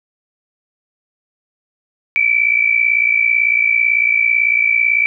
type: tone pair together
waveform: sine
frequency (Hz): 2286 / 2344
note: D7 / D7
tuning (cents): -47 / -4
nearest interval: unison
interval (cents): 43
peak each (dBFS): -14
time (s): 2.16-5.06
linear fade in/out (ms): 0
effects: none